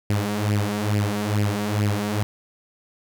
sawtooth tone with flanger, 103.83 Hz, G#2, in tune, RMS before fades -23 dBFS, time 0.1-2.23 s, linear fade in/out 0 ms, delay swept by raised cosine 0.39 to 5.39 ms, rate 2.3 Hz, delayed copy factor +0.7, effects none

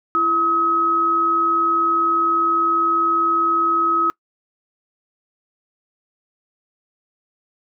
sine tone pair together, 335.6 / 1275 Hz, E4 / D#6, +31 / +42 cents, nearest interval octave + major seventh, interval 2311 cents, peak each -25 / -15 dBFS, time 0.15-4.1 s, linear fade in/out 0 ms, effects noise-tail reverb RT60 0.1 s tail -24 dB re dry

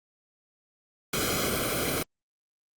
pink noise with comb filter, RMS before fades -28 dBFS, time 1.13-2.03 s, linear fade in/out 5 ms, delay 1.1 ms, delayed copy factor -0.85, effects Opus 48 kbps

